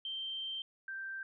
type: tone pair in turn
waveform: sine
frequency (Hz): 3136 / 1568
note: G7 / G6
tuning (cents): 0 / 0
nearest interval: octave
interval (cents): 1200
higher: first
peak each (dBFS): -37 / -39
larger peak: first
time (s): 0.05-0.62 / 0.88-1.23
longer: first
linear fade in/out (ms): 2
effects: none